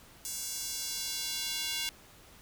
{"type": "tone with high-pass filter sweep", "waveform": "square", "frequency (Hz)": 311.1, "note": "D#4", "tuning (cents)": 0, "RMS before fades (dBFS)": -36, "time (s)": [0.25, 1.89], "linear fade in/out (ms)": 0, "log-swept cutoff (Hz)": [6900, 3000], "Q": 1.4, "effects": ["pink hiss -56 dBFS RMS until 2.41 s"]}